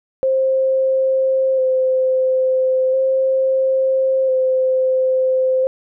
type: tone with vibrato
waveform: sine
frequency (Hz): 523.3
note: C5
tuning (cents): 0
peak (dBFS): -13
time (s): 0.23-5.67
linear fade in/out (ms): 0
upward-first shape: square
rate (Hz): 0.37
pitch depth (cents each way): 15
effects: none